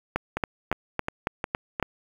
two click trains, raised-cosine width 0.5 ms, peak -9 / -12 dBFS, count 7 / 5, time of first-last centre 0.16-1.827 / 0.37-1.799 s, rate 3.6 / 2.8 Hz, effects 7-bit

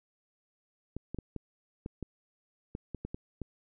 clicks, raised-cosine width 3 ms, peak -24 dBFS, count 11, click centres 0.966 / 1.146 / 1.187 / 1.363 / 1.861 / 2.027 / 2.751 / 2.947 / 3.05 / 3.145 / 3.417 s, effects none

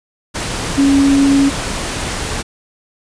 sine tone in noise, 277.2 Hz, C#4, in tune, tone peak -8 dBFS, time 0.77-1.5 s, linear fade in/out 20 ms, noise pink, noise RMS -21 dBFS, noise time 0.34-2.43 s, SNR +10 dB, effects resampled to 22050 Hz

